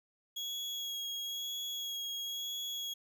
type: tone with vibrato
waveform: 35% pulse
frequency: 3322 Hz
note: G#7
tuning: in tune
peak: -35 dBFS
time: 0.36-2.94 s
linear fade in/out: 10 ms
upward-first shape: sine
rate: 1 Hz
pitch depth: 16 cents each way
effects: none